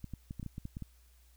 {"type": "clicks", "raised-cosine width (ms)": 5, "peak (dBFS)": -28, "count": 10, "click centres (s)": [0.043, 0.137, 0.309, 0.397, 0.429, 0.463, 0.581, 0.654, 0.769, 0.823], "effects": ["added 60 Hz sine -60 dBFS peak until 1.36 s", "white hiss -69 dBFS RMS until 1.36 s"]}